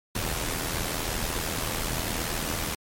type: noise with amplitude modulation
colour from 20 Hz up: pink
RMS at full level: -27 dBFS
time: 0.15-2.75 s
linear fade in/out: 5 ms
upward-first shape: sine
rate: 80.9 Hz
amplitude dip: 60%
effects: MP3 64 kbps

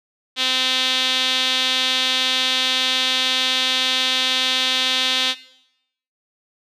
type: tone with band-pass filter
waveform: sawtooth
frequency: 258.1 Hz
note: C4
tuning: 23 cents flat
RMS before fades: -20 dBFS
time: 0.36-5.35 s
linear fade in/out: 50 ms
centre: 3500 Hz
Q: 3.7
effects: noise-tail reverb RT60 0.8 s tail -17 dB re dry

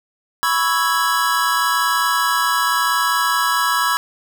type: chord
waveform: square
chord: C# minor seventh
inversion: third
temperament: equal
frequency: 987.8 / 1108.7 / 1318.5 / 1661.2 Hz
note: B5 / C#6 / E6 / G#6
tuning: 0 / 0 / 0 / 0 cents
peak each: -22 dBFS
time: 0.43-3.97 s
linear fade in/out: 0 ms
effects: none

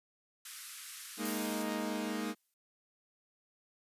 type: band-pass noise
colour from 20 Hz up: white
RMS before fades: -48 dBFS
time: 0.45-1.63 s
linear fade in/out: 5 ms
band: 1200 to 13000 Hz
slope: 48 dB/octave
type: chord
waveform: sawtooth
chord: Ab suspended second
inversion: none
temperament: equal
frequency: 207.7 / 233.1 / 311.1 Hz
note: Ab3 / Bb3 / Eb4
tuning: 0 / 0 / 0 cents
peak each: -35 dBFS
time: 1.17-2.35 s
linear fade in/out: 50 ms
type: noise with exponential decay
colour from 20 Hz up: blue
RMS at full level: -39 dBFS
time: 1.25-2.54 s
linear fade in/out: 2 ms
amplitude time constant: 280 ms
effects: resampled to 32000 Hz

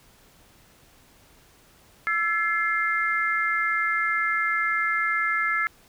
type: tone cluster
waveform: sine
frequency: 1331 / 1715 / 2101 Hz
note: E6 / A6 / C7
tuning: +16 / -45 / +7 cents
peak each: -26 dBFS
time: 2.07-5.67 s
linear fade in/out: 0 ms
effects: pink hiss -56 dBFS RMS until 5.88 s

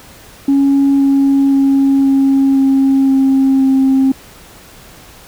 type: tone with pitch steps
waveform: sine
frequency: 277.1 / 275.3 / 273.6 / 271.9 / 270.1 / 268.4 / 266.7 Hz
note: C#4 / C#4 / C#4 / C#4 / C#4 / C4 / C4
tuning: -1 / -12 / -23 / -33 / -45 / +44 / +33 cents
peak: -6 dBFS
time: 0.48-4.12 s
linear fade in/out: 5 ms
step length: 520 ms
effects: tanh soft clip ceiling -5 dBFS + pink hiss -39 dBFS RMS until 5.27 s

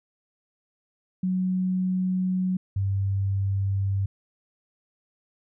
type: tone pair in turn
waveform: sine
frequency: 185 / 98 Hz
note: F#3 / G2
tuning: 0 / 0 cents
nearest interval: major seventh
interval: 1100 cents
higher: first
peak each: -22 dBFS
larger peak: neither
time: 1.23-2.57 / 2.76-4.06 s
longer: first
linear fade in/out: 5 ms
effects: none

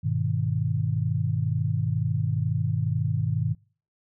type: chord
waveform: sine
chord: G# minor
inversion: none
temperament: equal with one note detuned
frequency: 101.34 / 123.47 / 155.56 Hz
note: G#2 / B2 / D#3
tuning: -42 / 0 / 0 cents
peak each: -27 dBFS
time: 0.03-3.55 s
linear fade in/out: 20 ms
effects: noise-tail reverb RT60 0.4 s tail -25 dB re dry

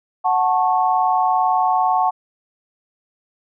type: chord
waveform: sine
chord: F# minor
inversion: none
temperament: equal with one note detuned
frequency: 740 / 880 / 1097.9 Hz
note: F#5 / A5 / C#6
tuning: 0 / 0 / -17 cents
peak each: -17 / -19 / -21 dBFS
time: 0.24-2.11 s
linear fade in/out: 20 ms
effects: none

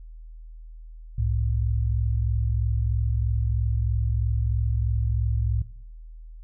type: tone pair together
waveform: sine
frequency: 65 / 108.1 Hz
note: C2 / A2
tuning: -11 / -30 cents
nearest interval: major sixth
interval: 881 cents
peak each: -24 dBFS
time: 1.18-5.62 s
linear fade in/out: 5 ms
effects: noise-tail reverb RT60 0.7 s tail -17 dB re dry + added 40 Hz sine -39 dBFS peak until 6.43 s

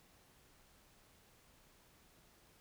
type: silence
effects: pink hiss -67 dBFS RMS until 2.6 s

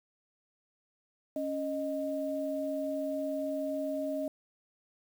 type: tone pair together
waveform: sine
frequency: 277.2 / 619.2 Hz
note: C#4 / D#5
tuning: 0 / -9 cents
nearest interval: octave + major second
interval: 1391 cents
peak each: -35 / -33 dBFS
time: 1.36-4.28 s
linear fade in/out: 2 ms
effects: 9-bit

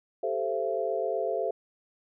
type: chord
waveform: sine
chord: A minor seventh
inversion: third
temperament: equal with one note detuned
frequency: 392 / 440 / 523.3 / 674.7 Hz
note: G4 / A4 / C5 / E5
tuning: 0 / 0 / 0 / +40 cents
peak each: -34 / -32 / -32 / -31 dBFS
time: 0.23-1.51 s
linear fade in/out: 5 ms
effects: none

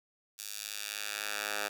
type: tone with high-pass filter sweep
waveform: 10% pulse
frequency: 103.83 Hz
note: G#2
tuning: in tune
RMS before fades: -38 dBFS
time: 0.38-1.69 s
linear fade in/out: 20 ms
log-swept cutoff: 5500 to 920 Hz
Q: 0.77
effects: none

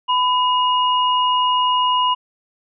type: tone pair together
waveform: sine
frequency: 1000 / 2872 Hz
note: B5 / F7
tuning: +21 / +48 cents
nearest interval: octave + tritone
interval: 1827 cents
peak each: -15 / -21 dBFS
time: 0.08-2.15 s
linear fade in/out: 20 ms
effects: none

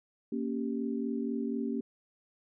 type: chord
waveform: sine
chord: G diminished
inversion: first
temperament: equal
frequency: 233.1 / 277.2 / 392 Hz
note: Bb3 / Db4 / G4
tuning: 0 / 0 / 0 cents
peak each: -33 / -35 / -38 dBFS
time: 0.32-1.81 s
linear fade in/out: 5 ms
effects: none

